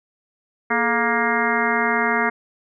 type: harmonic tone with a mistuned harmonic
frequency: 234.7 Hz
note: A#3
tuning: 12 cents sharp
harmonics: 1 / 2 / 3 / 4 / 5 / 6 / 7 / 8 / 9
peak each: -26 / -26 / -26 / -26 / -26 / -26 / -26 / -26 / -26 dBFS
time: 0.7-2.3 s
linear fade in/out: 10 ms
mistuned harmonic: 2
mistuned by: -150 cents
effects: none